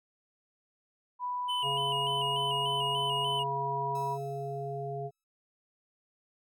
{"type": "tone with pitch glide", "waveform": "sine", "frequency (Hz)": [987.8, 969.1], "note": ["B5", "B5"], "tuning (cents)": [0, -33], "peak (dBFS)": -31, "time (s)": [1.19, 4.18], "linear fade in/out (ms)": 50, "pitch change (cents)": -33, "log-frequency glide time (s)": [3.27, 3.53]}
{"type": "tone with vibrato", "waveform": "triangle", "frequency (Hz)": 2949, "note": "F#7", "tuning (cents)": -6, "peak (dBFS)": -30, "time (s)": [1.48, 3.44], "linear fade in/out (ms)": 20, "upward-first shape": "square", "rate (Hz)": 3.4, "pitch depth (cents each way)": 45}
{"type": "harmonic tone", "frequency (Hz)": 138.59, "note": "C#3", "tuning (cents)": 0, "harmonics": [1, 3, 5], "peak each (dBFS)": [-38, -38, -38], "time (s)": [1.62, 5.11], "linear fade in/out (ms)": 50}
{"type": "tone with exponential decay", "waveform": "5% pulse", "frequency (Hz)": 1300, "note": "E6", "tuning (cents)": -24, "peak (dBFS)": -38, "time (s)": [3.95, 5.24], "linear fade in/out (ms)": 2, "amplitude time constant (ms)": 280}
{"effects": []}